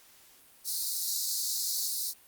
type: high-pass noise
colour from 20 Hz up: pink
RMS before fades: -32 dBFS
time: 0.64-2.14 s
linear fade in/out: 50 ms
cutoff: 4000 Hz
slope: 96 dB/octave
effects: white hiss -58 dBFS RMS until 2.27 s + Opus 48 kbps